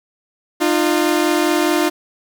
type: tone pair together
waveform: sawtooth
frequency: 304.4 / 349.2 Hz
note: D#4 / F4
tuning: -38 / 0 cents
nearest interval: major second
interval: 238 cents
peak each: -13 dBFS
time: 0.6-1.9 s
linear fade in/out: 20 ms
effects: 7-bit